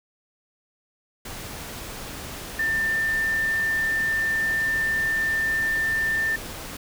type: tone in noise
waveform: sine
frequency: 1790 Hz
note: A6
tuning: 29 cents sharp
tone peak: -21 dBFS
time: 2.59-6.36 s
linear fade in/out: 5 ms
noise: pink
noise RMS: -36 dBFS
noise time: 1.25-6.77 s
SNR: +12 dB
effects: none